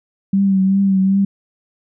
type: tone with vibrato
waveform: sine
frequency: 193.6 Hz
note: G3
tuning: 21 cents flat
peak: -11 dBFS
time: 0.33-1.25 s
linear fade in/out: 5 ms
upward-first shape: triangle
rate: 2.6 Hz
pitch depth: 43 cents each way
effects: none